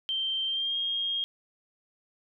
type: tone with pitch glide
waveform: sine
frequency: 3136 to 3241 Hz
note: G7 to G#7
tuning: 0 to -43 cents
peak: -27 dBFS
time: 0.09-1.24 s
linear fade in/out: 0 ms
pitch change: +57 cents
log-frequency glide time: 0.47-0.77 s
effects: none